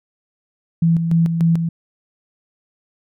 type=tone with tremolo; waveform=sine; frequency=166.2 Hz; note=E3; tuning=15 cents sharp; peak=-11 dBFS; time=0.82-1.69 s; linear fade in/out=5 ms; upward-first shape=square; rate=3.4 Hz; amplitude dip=50%; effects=none